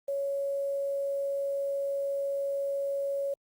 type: tone with quantisation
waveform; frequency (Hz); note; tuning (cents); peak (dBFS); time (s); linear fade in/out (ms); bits
sine; 557; C#5; +8; -28; 0.08-3.34; 5; 9
effects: Opus 48 kbps